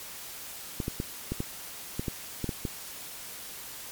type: clicks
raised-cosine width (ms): 3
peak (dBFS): -17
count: 10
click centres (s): 0.802 / 0.881 / 1.001 / 1.32 / 1.404 / 1.995 / 2.082 / 2.443 / 2.492 / 2.652
effects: white hiss -42 dBFS RMS until 3.91 s + MP3 96 kbps